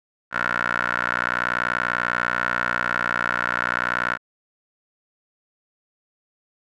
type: tone with band-pass filter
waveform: 15% pulse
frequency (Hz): 60.4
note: B1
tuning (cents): -38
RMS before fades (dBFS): -24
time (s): 0.31-4.18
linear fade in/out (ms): 50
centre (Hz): 1500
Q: 4.9
effects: none